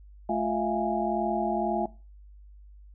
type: tone cluster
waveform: sine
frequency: 216.4 / 350.6 / 654 / 696 / 829 Hz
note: A3 / F4 / E5 / F5 / G#5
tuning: -29 / +7 / -14 / -6 / -3 cents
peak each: -31 dBFS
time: 0.29-1.86 s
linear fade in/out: 5 ms
effects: noise-tail reverb RT60 0.3 s tail -19 dB re dry + added 50 Hz sine -47 dBFS peak until 2.94 s